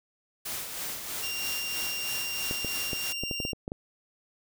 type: noise with tremolo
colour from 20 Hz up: white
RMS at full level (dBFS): -34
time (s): 0.45-3.13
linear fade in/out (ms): 10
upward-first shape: sine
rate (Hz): 3.1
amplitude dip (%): 45
type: tone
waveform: 25% pulse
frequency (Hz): 2781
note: F7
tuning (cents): -8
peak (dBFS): -28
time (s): 1.22-3.53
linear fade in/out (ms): 20
type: clicks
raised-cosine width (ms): 2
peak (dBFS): -20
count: 10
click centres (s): 2.511 / 2.647 / 2.932 / 3.236 / 3.312 / 3.402 / 3.451 / 3.532 / 3.679 / 3.719
effects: none